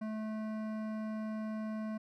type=tone with hard clipping; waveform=sine; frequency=217 Hz; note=A3; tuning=24 cents flat; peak=-38 dBFS; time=0.01-1.98 s; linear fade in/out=10 ms; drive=14 dB; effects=none